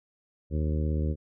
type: harmonic tone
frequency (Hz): 76.7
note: D#2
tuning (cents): -24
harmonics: 1 / 2 / 3 / 4 / 5 / 6 / 7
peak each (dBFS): -26 / -32 / -36 / -38 / -40 / -42 / -43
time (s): 0.5-1.16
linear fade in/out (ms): 50
effects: none